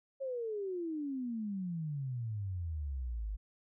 sine exponential sweep, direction down, 550 to 48.76 Hz, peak -35 dBFS, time 0.2-3.37 s, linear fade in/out 20 ms, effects none

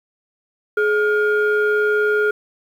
sine tone pair together, 421.9 / 1419 Hz, G#4 / F6, +27 / +27 cents, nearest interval octave + major sixth, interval 2100 cents, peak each -15 / -17 dBFS, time 0.77-2.31 s, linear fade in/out 5 ms, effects tanh soft clip ceiling -10 dBFS + 8-bit

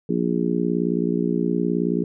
harmonic tone, 59 Hz, A#1, 22 cents sharp, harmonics 3 / 4 / 5 / 6 / 7, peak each -24 / -25 / -26 / -27 / -27 dBFS, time 0.09-2.04 s, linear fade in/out 5 ms, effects none

